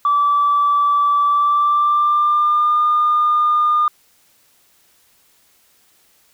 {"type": "tone with pitch glide", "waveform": "sine", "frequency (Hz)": [1158, 1212.8], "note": ["D6", "D#6"], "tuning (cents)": [-25, -45], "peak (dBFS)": -11, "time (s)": [0.05, 3.88], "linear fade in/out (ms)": 2, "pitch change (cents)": 80, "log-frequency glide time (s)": [1.25, 2.84], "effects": ["tanh soft clip ceiling -8 dBFS", "white hiss -56 dBFS RMS until 6.33 s"]}